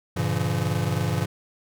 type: chord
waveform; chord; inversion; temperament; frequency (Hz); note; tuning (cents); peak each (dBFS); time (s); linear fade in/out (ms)
square; G diminished seventh; none; just; 98 / 117.6 / 141.12 / 169.34; G2 / Bb2 / Db3 / Fb3; 0 / +16 / +31 / +47; -29; 0.16-1.26; 10
effects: none